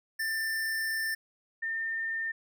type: tone pair in turn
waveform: square / sine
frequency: 1784 / 1808.9 Hz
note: A6 / A6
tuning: +23 / +47 cents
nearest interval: unison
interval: 24 cents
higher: second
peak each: -30 / -30 dBFS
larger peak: neither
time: 0.19-1.15 / 1.62-2.32 s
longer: first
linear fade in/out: 10 ms
effects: none